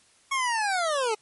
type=linear sweep; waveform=25% pulse; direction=down; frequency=1108.7 to 415.3 Hz; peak=-20 dBFS; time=0.31-1.15 s; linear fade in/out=10 ms; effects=white hiss -60 dBFS RMS until 1.21 s + MP3 48 kbps